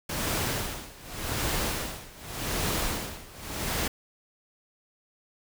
pink noise with tremolo, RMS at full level -28 dBFS, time 0.09-3.88 s, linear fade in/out 5 ms, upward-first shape sine, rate 0.86 Hz, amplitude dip 90%, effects none

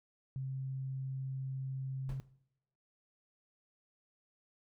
sine tone, 133 Hz, C3, 29 cents sharp, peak -36 dBFS, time 0.36-2.2 s, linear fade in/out 0 ms
brown noise with exponential decay, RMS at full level -42 dBFS, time 2.09-2.32 s, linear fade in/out 2 ms, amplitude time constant 49 ms
effects noise-tail reverb RT60 0.9 s tail -22 dB re dry

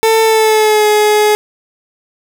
30% pulse tone with pitch glide, 445.7 to 421.9 Hz, A4 to G#4, +22 to +27 cents, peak -5 dBFS, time 0.03-1.35 s, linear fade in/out 0 ms, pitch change -95 cents, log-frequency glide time 0.23-0.87 s, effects none

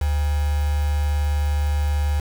sine tone with quantisation, 73.42 Hz, D2, in tune, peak -18 dBFS, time 0.01-2.2 s, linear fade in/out 5 ms, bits 5, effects none

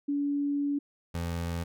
sine / 25% pulse tone pair in turn, 285.7 / 84.94 Hz, D4 / F2, -48 / -48 cents, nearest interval octave + major sixth, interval 2100 cents, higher first, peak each -26 / -27 dBFS, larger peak first, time 0.08-0.79 / 1.14-1.64 s, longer first, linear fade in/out 10 ms, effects none

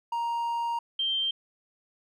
triangle / sine tone pair in turn, 936 / 3148 Hz, A#5 / G7, +7 / +7 cents, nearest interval octave + major sixth, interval 2100 cents, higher second, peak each -25 dBFS, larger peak neither, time 0.12-0.79 / 0.99-1.31 s, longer first, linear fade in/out 5 ms, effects none

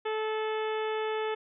harmonic tone with a mistuned harmonic, 435 Hz, A4, 20 cents flat, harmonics 1 / 2 / 3 / 4 / 5 / 6 / 7 / 8, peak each -30 / -36 / -40 / -42 / -44 / -46 / -47 / -48 dBFS, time 0.05-1.35 s, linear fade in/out 10 ms, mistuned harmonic 7, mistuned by -21 cents, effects none

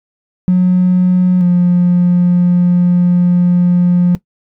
triangle tone pair in turn, 181.7 / 177.04 Hz, F#3 / F3, -31 / +24 cents, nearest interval unison, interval 45 cents, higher first, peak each -3 dBFS, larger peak neither, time 0.48-1.41 / 1.41-4.15 s, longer second, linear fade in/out 0 ms, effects noise-tail reverb RT60 0.1 s tail -18 dB re dry + tanh soft clip ceiling -4 dBFS

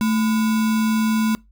sine tone with sample-and-hold, 220 Hz, A3, in tune, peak -16 dBFS, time 0.01-1.35 s, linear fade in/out 0 ms, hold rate 1225 Hz, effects noise-tail reverb RT60 0.2 s tail -23 dB re dry + added 50 Hz sine -50 dBFS peak until 1.51 s

